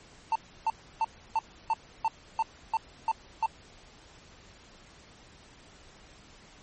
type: tone bursts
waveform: triangle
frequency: 895 Hz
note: A5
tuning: 29 cents sharp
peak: -21 dBFS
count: 10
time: 0.32-3.46 s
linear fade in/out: 2 ms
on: 35 ms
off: 310 ms
effects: pink hiss -54 dBFS RMS until 6.62 s + MP3 32 kbps